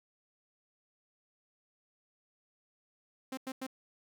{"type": "tone bursts", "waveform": "sawtooth", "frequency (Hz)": 262.5, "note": "C4", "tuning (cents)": 6, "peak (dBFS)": -33, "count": 3, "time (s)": [3.32, 3.667], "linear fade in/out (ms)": 5, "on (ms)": 53, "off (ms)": 94, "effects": []}